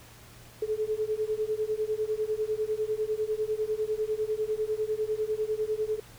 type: beating tone pair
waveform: sine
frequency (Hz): 426 / 436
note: G#4 / A4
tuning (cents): +44 / -16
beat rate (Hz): 10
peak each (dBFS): -30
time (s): 0.62-6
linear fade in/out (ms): 5
effects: added 117 Hz sine -55 dBFS peak until 6.18 s + pink hiss -52 dBFS RMS until 6.18 s